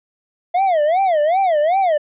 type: tone with vibrato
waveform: triangle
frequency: 680 Hz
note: F5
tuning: 46 cents flat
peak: -11 dBFS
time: 0.54-1.98 s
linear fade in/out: 10 ms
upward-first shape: sine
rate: 2.6 Hz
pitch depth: 250 cents each way
effects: resampled to 8000 Hz